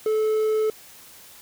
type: tone with hard clipping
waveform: triangle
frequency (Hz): 433.9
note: A4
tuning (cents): -24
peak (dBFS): -20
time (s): 0.06-0.7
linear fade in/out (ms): 2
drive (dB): 6
effects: white hiss -47 dBFS RMS until 1.41 s